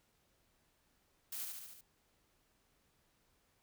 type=noise with echo; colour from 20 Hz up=blue; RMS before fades=-43 dBFS; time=1.32-1.45 s; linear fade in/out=5 ms; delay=72 ms; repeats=5; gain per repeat=-3 dB; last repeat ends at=1.81 s; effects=pink hiss -75 dBFS RMS until 3.62 s